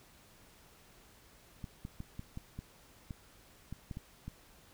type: clicks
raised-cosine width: 5 ms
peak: -29 dBFS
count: 11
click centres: 1.642 / 1.851 / 2.004 / 2.194 / 2.374 / 2.59 / 3.108 / 3.726 / 3.912 / 3.971 / 4.28 s
effects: pink hiss -61 dBFS RMS until 4.73 s